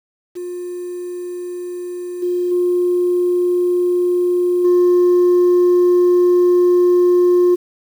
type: tone with level steps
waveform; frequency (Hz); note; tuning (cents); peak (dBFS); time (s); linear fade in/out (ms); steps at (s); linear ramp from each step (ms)
sine; 355.9; F4; +33; -23 / -15 / -12 / -7; 0.35-7.56; 20; 2.22 / 2.51 / 4.64; 10
effects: tanh soft clip ceiling -8 dBFS + 7-bit